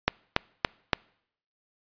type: click train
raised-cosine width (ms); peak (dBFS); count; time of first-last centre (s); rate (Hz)
0.3; -4; 4; 0.08-0.932; 3.52
effects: noise-tail reverb RT60 0.7 s tail -26 dB re dry + resampled to 11025 Hz